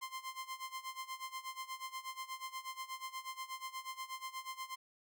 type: tone with tremolo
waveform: sawtooth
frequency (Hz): 1046.5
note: C6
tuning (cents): 0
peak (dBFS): -36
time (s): 0.01-4.76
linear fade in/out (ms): 20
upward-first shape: sine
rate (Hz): 8.3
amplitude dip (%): 85
effects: none